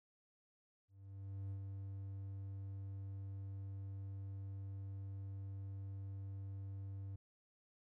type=tone with ADSR envelope; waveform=triangle; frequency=97.8 Hz; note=G2; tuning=4 cents flat; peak=-39 dBFS; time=0.88-7.16 s; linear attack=630 ms; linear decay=78 ms; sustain=-3 dB; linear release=6 ms; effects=none